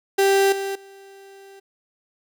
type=tone with level steps; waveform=35% pulse; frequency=392 Hz; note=G4; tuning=in tune; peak=-13 / -23 / -41 dBFS; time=0.18-1.6 s; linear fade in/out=10 ms; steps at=0.52 / 0.75 s; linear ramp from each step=5 ms; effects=none